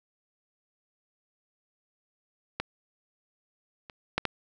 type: clicks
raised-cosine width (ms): 0.3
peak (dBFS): -13 / -27 / -9 / -10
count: 4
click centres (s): 2.6 / 3.898 / 4.18 / 4.253
effects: none